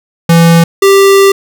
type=tone pair in turn; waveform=square; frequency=167.4 / 393 Hz; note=E3 / G4; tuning=+27 / +4 cents; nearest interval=octave + minor third; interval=1477 cents; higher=second; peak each=-3 dBFS; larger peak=neither; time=0.29-0.64 / 0.82-1.32 s; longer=second; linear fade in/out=5 ms; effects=none